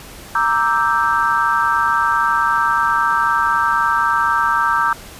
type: chord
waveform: sine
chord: E half-diminished seventh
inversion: second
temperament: equal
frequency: 932.3 / 1174.7 / 1318.5 / 1568 Hz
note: Bb5 / D6 / E6 / G6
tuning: 0 / 0 / 0 / 0 cents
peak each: -19 dBFS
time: 0.35-4.93 s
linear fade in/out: 2 ms
effects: pink hiss -37 dBFS RMS until 5.19 s + resampled to 32000 Hz